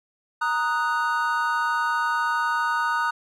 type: chord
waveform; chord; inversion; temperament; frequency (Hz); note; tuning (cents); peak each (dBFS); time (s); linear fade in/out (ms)
triangle; D# minor; second; equal; 932.3 / 1244.5 / 1480; A#5 / D#6 / F#6; 0 / 0 / 0; -24; 0.41-3.11; 10
effects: none